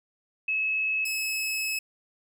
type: tone pair in turn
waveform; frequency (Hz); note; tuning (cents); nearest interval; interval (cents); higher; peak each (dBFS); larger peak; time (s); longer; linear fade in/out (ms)
sine / sawtooth; 2584 / 2584; E7 / E7; -35 / -35; unison; 0; neither; -24; neither; 0.48-1.05 / 1.05-1.79; second; 5
effects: none